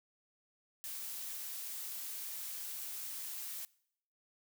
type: noise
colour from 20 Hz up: blue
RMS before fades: -43 dBFS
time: 0.84-3.65 s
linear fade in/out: 0 ms
effects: noise-tail reverb RT60 0.7 s tail -23 dB re dry